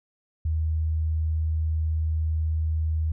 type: tone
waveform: sine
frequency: 79.1 Hz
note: D#2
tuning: 29 cents sharp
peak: -22 dBFS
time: 0.45-3.12 s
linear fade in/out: 5 ms
effects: none